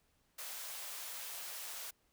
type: high-pass noise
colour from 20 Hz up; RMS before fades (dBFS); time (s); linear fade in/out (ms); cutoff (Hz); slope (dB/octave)
white; -45; 0.38-1.91; 10; 520; 24
effects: pink hiss -75 dBFS RMS until 2.12 s